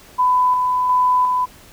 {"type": "tone with tremolo", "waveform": "sine", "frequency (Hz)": 1001, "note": "B5", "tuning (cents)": 23, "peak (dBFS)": -12, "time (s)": [0.18, 1.46], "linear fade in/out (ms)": 20, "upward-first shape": "square", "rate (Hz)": 1.4, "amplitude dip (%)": 30, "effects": ["pink hiss -45 dBFS RMS until 1.72 s"]}